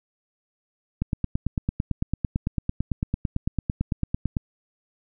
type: click train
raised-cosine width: 5 ms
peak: -11 dBFS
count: 31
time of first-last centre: 1.02-4.368 s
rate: 8.96 Hz
effects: none